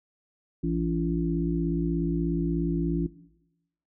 harmonic tone with a mistuned harmonic, 56.8 Hz, A#1, 44 cents flat, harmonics 1 / 3 / 5 / 6, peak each -33 / -28 / -29 / -32 dBFS, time 0.63-3.07 s, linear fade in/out 10 ms, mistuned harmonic 3, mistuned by -29 cents, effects noise-tail reverb RT60 0.9 s tail -17 dB re dry

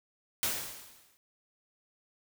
white noise with exponential decay, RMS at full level -29 dBFS, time 0.43-1.17 s, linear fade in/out 0 ms, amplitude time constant 160 ms, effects none

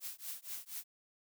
blue noise with tremolo, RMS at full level -41 dBFS, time 0-0.84 s, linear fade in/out 50 ms, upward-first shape triangle, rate 4.2 Hz, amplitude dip 100%, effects none

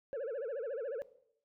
sine tone with vibrato, 503 Hz, B4, 32 cents sharp, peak -33 dBFS, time 0.13-1.02 s, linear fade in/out 0 ms, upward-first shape sine, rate 14 Hz, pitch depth 240 cents each way, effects noise-tail reverb RT60 0.7 s tail -18 dB re dry + tanh soft clip ceiling -35 dBFS

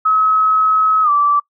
sine tone with pitch glide, 1282 to 1162.1 Hz, E6 to D6, -49 to -19 cents, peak -10 dBFS, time 0.05-1.4 s, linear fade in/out 10 ms, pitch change -170 cents, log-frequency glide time 1.03-1.1 s, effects noise-tail reverb RT60 0.1 s tail -24 dB re dry

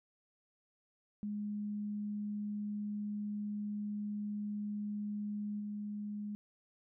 sine tone with level steps, 207.7 Hz, G#3, in tune, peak -36 / -38 dBFS, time 1.23-6.35 s, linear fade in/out 0 ms, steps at 5.59 s, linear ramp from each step 20 ms, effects none

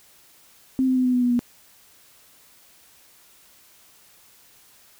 sine tone with pitch steps, 261.6 / 258.1 / 254.7 / 251.4 / 248.1 / 244.8 / 241.6 Hz, C4 / C4 / C4 / B3 / B3 / B3 / B3, 0 / -23 / -46 / +31 / +8 / -15 / -38 cents, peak -17 dBFS, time 0.79-1.392 s, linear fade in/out 0 ms, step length 86 ms, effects white hiss -54 dBFS RMS until 4.99 s

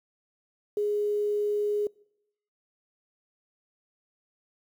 sine tone with quantisation, 415.3 Hz, G#4, in tune, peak -24 dBFS, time 0.77-1.87 s, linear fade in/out 2 ms, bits 9, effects noise-tail reverb RT60 0.8 s tail -25 dB re dry

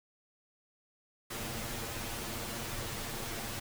pink noise with comb filter, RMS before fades -39 dBFS, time 1.3-3.6 s, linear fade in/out 10 ms, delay 8.7 ms, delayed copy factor +0.85, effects none

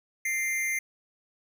square tone with amplitude modulation, 2093 Hz, C7, in tune, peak -25 dBFS, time 0.25-0.79 s, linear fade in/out 5 ms, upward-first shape sine, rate 277 Hz, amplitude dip 50%, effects none

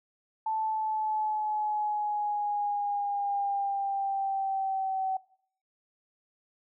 sine exponential sweep, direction down, 880 to 760 Hz, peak -27 dBFS, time 0.46-5.17 s, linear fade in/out 5 ms, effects noise-tail reverb RT60 0.6 s tail -21 dB re dry

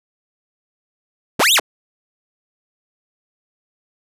sawtooth linear two-way sweep, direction up then down, 30.87 to 3951 to 30.87 Hz, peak -8 dBFS, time 1.39-1.6 s, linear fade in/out 10 ms, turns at 1.54 s, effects resampled to 32000 Hz

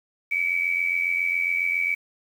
sine tone with amplitude modulation, 2286 Hz, D7, 47 cents flat, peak -18 dBFS, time 0.31-1.95 s, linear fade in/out 10 ms, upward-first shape sine, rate 87.3 Hz, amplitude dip 70%, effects 8-bit

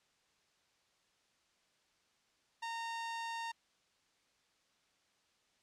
sawtooth tone, 920 Hz, A#5, 23 cents flat, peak -35 dBFS, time 2.62-3.52 s, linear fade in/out 10 ms, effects white hiss -74 dBFS RMS until 5.62 s + low-pass 6000 Hz 12 dB/octave

